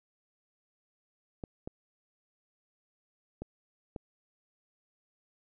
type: clicks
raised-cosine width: 2 ms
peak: -25 dBFS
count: 4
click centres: 1.438 / 1.675 / 3.42 / 3.962 s
effects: none